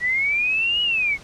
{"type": "linear two-way sweep", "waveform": "sine", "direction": "up then down", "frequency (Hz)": [1920, 2928, 2152], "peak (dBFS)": -18, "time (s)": [0, 1.18], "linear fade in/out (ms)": 50, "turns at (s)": 0.82, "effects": ["pink hiss -44 dBFS RMS until 1.23 s", "low-pass 7000 Hz 12 dB/octave"]}